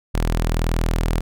sawtooth tone, 40.8 Hz, E1, 17 cents flat, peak -14 dBFS, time 0.14-1.21 s, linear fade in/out 10 ms, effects none

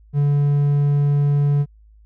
triangle tone, 143.9 Hz, D3, 35 cents flat, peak -12 dBFS, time 0.13-1.66 s, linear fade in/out 50 ms, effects added 53 Hz sine -46 dBFS peak until 2.05 s

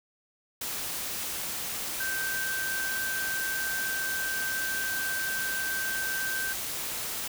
sine tone in noise, 1557 Hz, G6, 12 cents flat, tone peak -30 dBFS, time 2-6.53 s, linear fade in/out 5 ms, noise white, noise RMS -34 dBFS, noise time 0.61-7.28 s, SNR +1 dB, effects none

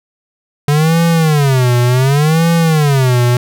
square tone with vibrato, 142.9 Hz, D3, 47 cents flat, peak -9 dBFS, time 0.68-3.37 s, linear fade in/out 2 ms, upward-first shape sine, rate 0.68 Hz, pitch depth 280 cents each way, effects none

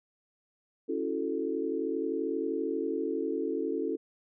sine chord, F# minor seventh, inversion second, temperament equal, 277.2 / 329.6 / 370 / 440 Hz, C#4 / E4 / F#4 / A4, 0 / 0 / 0 / 0 cents, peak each -35 / -34 / -36 / -33 dBFS, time 0.88-3.97 s, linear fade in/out 20 ms, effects none

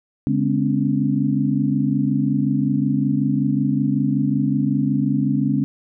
sine tone cluster, 142.3 / 207.4 / 255.6 / 281 Hz, C#3 / G#3 / C4 / C#4, +46 / -2 / -40 / +24 cents, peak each -22 dBFS, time 0.27-5.64 s, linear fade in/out 0 ms, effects none

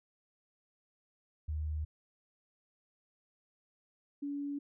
sine tone pair in turn, 76.7 / 285.1 Hz, D#2 / C#4, -24 / +49 cents, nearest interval octave + major seventh, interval 2273 cents, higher second, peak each -33 / -35 dBFS, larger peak first, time 1.48-1.85 / 4.22-4.59 s, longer neither, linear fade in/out 10 ms, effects none

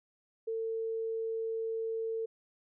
sine tone, 450 Hz, A4, 39 cents sharp, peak -32 dBFS, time 0.47-2.26 s, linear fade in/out 10 ms, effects none

